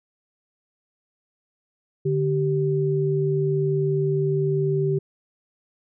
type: tone pair together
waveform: sine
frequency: 146.83 / 387.7 Hz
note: D3 / G4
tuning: 0 / -19 cents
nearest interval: octave + perfect fourth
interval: 1681 cents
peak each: -22 dBFS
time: 2.05-4.99 s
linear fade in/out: 10 ms
effects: none